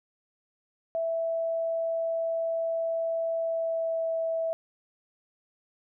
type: tone with pitch glide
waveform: sine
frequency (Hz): 659.3 to 654.7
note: E5 to E5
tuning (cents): 0 to -12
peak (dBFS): -26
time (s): 0.95-4.53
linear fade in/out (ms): 0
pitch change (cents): -12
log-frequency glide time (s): 3.38-4.1
effects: none